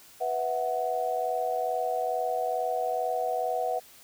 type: chord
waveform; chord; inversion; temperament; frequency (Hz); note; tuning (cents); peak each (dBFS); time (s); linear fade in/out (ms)
sine; B suspended fourth; none; just; 493.9 / 658.5 / 740.8; B4 / E5 / F#5; 0 / -2 / +2; -32 / -31 / -29; 0.2-3.8; 20
effects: white hiss -53 dBFS RMS until 4.03 s